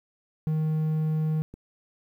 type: tone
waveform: triangle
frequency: 156.2 Hz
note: D#3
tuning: 7 cents sharp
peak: -21 dBFS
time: 0.47-1.42 s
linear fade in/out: 0 ms
type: click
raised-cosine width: 3 ms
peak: -28 dBFS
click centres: 1.54 s
effects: 10-bit